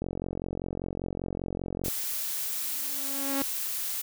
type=click train; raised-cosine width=2 ms; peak=-19 dBFS; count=85; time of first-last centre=0.02-1.883 s; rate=45.1 Hz
type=noise; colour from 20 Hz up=blue; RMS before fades=-32 dBFS; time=1.84-4.02 s; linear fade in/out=10 ms
type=tone with exponential growth; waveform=sawtooth; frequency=275.1 Hz; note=C#4; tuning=13 cents flat; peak=-22 dBFS; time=2.54-3.42 s; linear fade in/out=1 ms; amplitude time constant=190 ms
effects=none